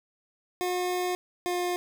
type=tone pair in turn; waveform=25% pulse; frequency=360.6 / 355.8 Hz; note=F#4 / F4; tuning=-45 / +32 cents; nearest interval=unison; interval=23 cents; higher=first; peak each=-23 dBFS; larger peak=neither; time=0.61-1.15 / 1.46-1.76 s; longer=first; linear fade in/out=0 ms; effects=10-bit